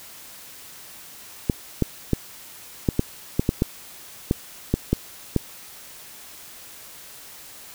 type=clicks; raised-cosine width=3 ms; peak=-5 dBFS; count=12; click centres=1.498 / 1.823 / 2.133 / 2.888 / 2.994 / 3.395 / 3.491 / 3.621 / 4.311 / 4.74 / 4.93 / 5.363 s; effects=white hiss -43 dBFS RMS until 7.74 s